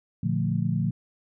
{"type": "chord", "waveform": "sine", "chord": "Bb major seventh", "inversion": "none", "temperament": "equal", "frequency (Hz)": [116.54, 146.83, 174.61, 220], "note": ["Bb2", "D3", "F3", "A3"], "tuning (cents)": [0, 0, 0, 0], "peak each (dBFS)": [-28, -28, -27, -31], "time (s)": [0.23, 0.91], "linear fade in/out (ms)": 5, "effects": []}